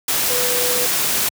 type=tone in noise; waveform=sine; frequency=493.9 Hz; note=B4; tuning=in tune; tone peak=-23 dBFS; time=0.3-0.86 s; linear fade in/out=5 ms; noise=white; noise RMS=-19 dBFS; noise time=0.08-1.29 s; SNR=-7 dB; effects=high-pass 100 Hz 12 dB/octave